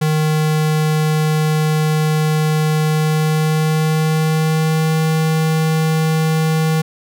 square tone with pitch glide, 154.8 to 158.51 Hz, D#3 to D#3, -9 to +32 cents, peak -14 dBFS, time 0.01-6.82 s, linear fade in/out 10 ms, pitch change +41 cents, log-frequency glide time 2.85-4.98 s, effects none

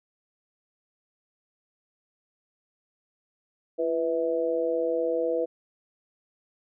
sine tone with amplitude modulation, 493.9 Hz, B4, in tune, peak -19 dBFS, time 3.78-5.46 s, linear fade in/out 20 ms, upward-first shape sine, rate 156 Hz, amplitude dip 100%, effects none

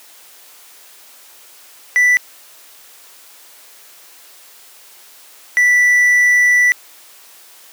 triangle tone pair in turn, 1975.5 / 1968.1 Hz, B6 / B6, 0 / -7 cents, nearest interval unison, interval 7 cents, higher first, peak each -7 dBFS, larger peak neither, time 1.96-2.17 / 5.57-6.72 s, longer second, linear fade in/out 0 ms, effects white hiss -43 dBFS RMS until 7.72 s + high-pass 400 Hz 12 dB/octave

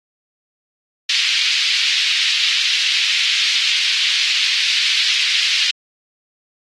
pink band-pass noise, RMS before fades -18 dBFS, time 1.09-5.71 s, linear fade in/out 5 ms, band 2500 to 4700 Hz, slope 24 dB/octave, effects AAC 32 kbps

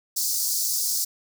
pink high-pass noise, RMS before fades -25 dBFS, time 0.16-1.05 s, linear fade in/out 10 ms, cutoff 4700 Hz, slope 48 dB/octave, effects none

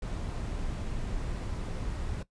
brown noise, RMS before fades -34 dBFS, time 0.02-2.23 s, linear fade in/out 5 ms, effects noise-tail reverb RT60 0.1 s tail -18 dB re dry + resampled to 22050 Hz

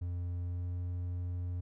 triangle tone with pitch glide, 88 to 88.71 Hz, F2 to F2, +14 to +28 cents, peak -32 dBFS, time 0.01-1.61 s, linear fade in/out 10 ms, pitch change +14 cents, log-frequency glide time 0.43-0.7 s, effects none

